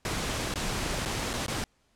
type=noise with dropouts; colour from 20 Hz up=pink; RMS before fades=-31 dBFS; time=0.05-1.64 s; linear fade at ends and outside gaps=1 ms; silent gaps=0.54-0.557 / 1.052-1.058 / 1.332-1.337 / 1.464-1.481 s; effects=pink hiss -69 dBFS RMS until 1.95 s + low-pass 9000 Hz 12 dB/octave